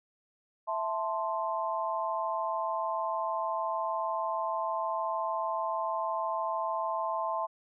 sine chord, A minor, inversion second, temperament equal, 659.3 / 880 / 1046.5 Hz, E5 / A5 / C6, 0 / 0 / 0 cents, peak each -34 / -34 / -33 dBFS, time 0.67-7.47 s, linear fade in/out 20 ms, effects none

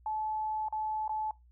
sine tone with dropouts, 864 Hz, A5, 32 cents flat, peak -31 dBFS, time 0.06-1.31 s, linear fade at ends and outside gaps 2 ms, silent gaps 0.685-0.725 / 1.079-1.093 s, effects noise-tail reverb RT60 0.2 s tail -22 dB re dry + added 60 Hz sine -57 dBFS peak until 1.51 s

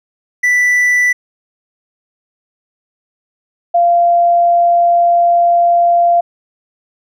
triangle / sine tone pair in turn, 1975.5 / 691.4 Hz, B6 / F5, 0 / -18 cents, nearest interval octave + tritone, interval 1818 cents, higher first, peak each -7 dBFS, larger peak neither, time 0.43-1.13 / 3.74-6.21 s, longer second, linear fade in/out 10 ms, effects none

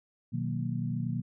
sine chord, B major seventh, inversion none, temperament equal, 123.47 / 155.56 / 185 / 233.1 Hz, B2 / D#3 / F#3 / A#3, 0 / 0 / 0 / 0 cents, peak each -33 / -35 / -37 / -36 dBFS, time 0.32-1.22 s, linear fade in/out 20 ms, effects none

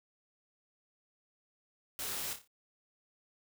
white noise with echo, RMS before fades -39 dBFS, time 1.99-2.33 s, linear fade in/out 0 ms, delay 29 ms, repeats 5, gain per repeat -7 dB, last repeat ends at 2.475 s, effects none

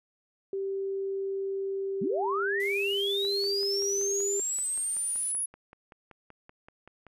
sine tone with pitch glide, 390 to 398.4 Hz, G4 to G4, -9 to +28 cents, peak -29 dBFS, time 0.53-4.4 s, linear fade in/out 2 ms, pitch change +37 cents, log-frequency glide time 2.11-2.5 s
sine linear sweep, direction up, 155.56 to 10540 Hz, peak -28 dBFS, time 2.01-5.46 s, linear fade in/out 10 ms
blue noise, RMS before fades -47 dBFS, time 2.6-5.32 s, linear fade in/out 2 ms
click train, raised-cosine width 0.5 ms, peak -34 dBFS, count 21, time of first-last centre 3.25-7.067 s, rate 5.24 Hz
effects resampled to 32000 Hz

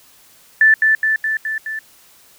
sine tone with echo, 1759 Hz, A6, 1 cent flat, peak -7 dBFS, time 0.61-0.74 s, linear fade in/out 2 ms, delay 210 ms, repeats 5, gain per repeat -3 dB, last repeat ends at 1.79 s, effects white hiss -49 dBFS RMS until 2.38 s

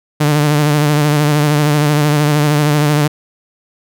sawtooth tone with vibrato, 148.6 Hz, D3, 21 cents sharp, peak -6 dBFS, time 0.2-3.08 s, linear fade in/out 10 ms, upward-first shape sine, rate 13 Hz, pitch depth 43 cents each way, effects none

